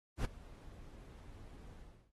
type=noise with ADSR envelope; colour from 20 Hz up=brown; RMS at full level=-31 dBFS; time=0.17-2.12 s; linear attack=81 ms; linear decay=4 ms; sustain=-22 dB; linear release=380 ms; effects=AAC 32 kbps